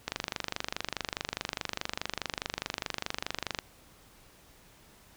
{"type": "click train", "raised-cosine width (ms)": 0.2, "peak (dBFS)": -13, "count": 88, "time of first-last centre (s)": [0.08, 3.588], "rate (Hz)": 24.8, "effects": ["pink hiss -58 dBFS RMS until 5.16 s"]}